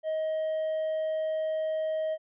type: tone with hard clipping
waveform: triangle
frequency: 630 Hz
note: D#5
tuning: 21 cents sharp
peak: -28 dBFS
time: 0.03-2.18 s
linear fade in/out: 50 ms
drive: 5 dB
effects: resampled to 8000 Hz